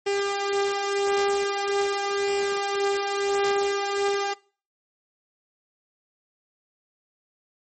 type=tone with flanger; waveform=sawtooth; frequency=400 Hz; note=G4; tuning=35 cents sharp; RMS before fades=-25 dBFS; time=0.06-4.34 s; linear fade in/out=10 ms; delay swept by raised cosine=0.38 to 4.98 ms; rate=0.44 Hz; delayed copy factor=+0.5; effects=noise-tail reverb RT60 0.4 s tail -22 dB re dry + MP3 32 kbps